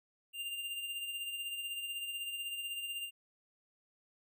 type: tone with tremolo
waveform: square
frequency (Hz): 2794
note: F7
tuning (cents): 0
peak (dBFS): -37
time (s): 0.33-3.11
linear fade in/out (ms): 50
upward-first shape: sine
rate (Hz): 16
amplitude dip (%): 45
effects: none